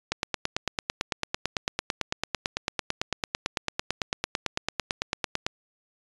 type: click train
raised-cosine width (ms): 0.2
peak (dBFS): -8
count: 49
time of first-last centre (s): 0.12-5.465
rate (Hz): 8.98
effects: resampled to 22050 Hz